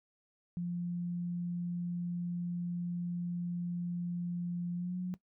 sine tone with pitch glide, 174.61 to 181.29 Hz, F3 to F#3, 0 to -35 cents, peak -33 dBFS, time 0.57-5.14 s, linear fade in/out 0 ms, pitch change +65 cents, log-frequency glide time 4.75-4.97 s, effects noise-tail reverb RT60 0.1 s tail -17 dB re dry

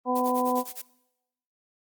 harmonic tone, 250.5 Hz, B3, 25 cents sharp, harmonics 1 / 2 / 3 / 4, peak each -28 / -28 / -28 / -28 dBFS, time 0.05-0.64 s, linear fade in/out 50 ms
blue noise with tremolo, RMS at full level -36 dBFS, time 0.15-0.82 s, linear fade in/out 10 ms, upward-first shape sine, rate 9.7 Hz, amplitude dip 100%
effects noise-tail reverb RT60 0.9 s tail -20 dB re dry + Opus 24 kbps

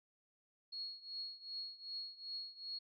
sine tone with tremolo, 4319 Hz, C#8, 46 cents flat, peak -40 dBFS, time 0.72-2.79 s, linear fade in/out 10 ms, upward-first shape triangle, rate 2.6 Hz, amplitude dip 90%, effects none

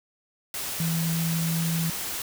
sine tone in noise, 164.81 Hz, E3, in tune, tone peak -24 dBFS, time 0.8-1.9 s, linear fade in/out 2 ms, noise white, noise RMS -32 dBFS, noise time 0.54-2.22 s, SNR +5 dB, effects none

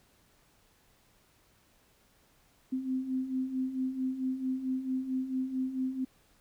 sine beating tone pair, 256.6 / 261.1 Hz, C4 / C4, -34 / -3 cents, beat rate 4.5 Hz, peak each -37 / -31 dBFS, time 2.72-6.05 s, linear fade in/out 10 ms, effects pink hiss -66 dBFS RMS until 6.4 s

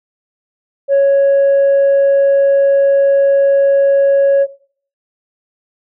sine tone, 554.4 Hz, C#5, in tune, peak -5 dBFS, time 0.88-4.47 s, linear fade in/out 50 ms, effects noise-tail reverb RT60 0.5 s tail -17 dB re dry + tanh soft clip ceiling -6 dBFS

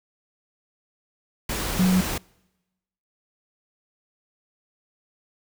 sine tone in noise, 184.7 Hz, F#3, 3 cents flat, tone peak -16 dBFS, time 1.79-2.01 s, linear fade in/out 5 ms, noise pink, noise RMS -28 dBFS, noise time 1.49-2.18 s, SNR +9 dB, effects noise-tail reverb RT60 1.0 s tail -26 dB re dry

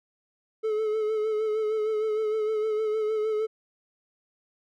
triangle tone with vibrato, 432.3 Hz, A4, 31 cents flat, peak -22 dBFS, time 0.63-3.47 s, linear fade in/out 20 ms, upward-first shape sine, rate 6.5 Hz, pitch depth 35 cents each way, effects none

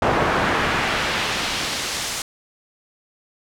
brown noise with band-pass filter sweep, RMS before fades -22 dBFS, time 0.02-2.22 s, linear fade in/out 2 ms, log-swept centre 1000 to 7500 Hz, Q 0.84, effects none

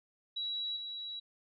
sine tone with level steps, 3897 Hz, B7, 24 cents flat, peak -34 / -39 dBFS, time 0.36-1.2 s, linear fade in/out 10 ms, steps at 0.76 s, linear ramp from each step 10 ms, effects none

